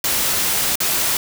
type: noise with dropouts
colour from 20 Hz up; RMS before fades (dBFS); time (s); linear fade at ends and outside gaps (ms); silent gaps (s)
white; -19; 0.04-1.17; 2; 0.756-0.803
effects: none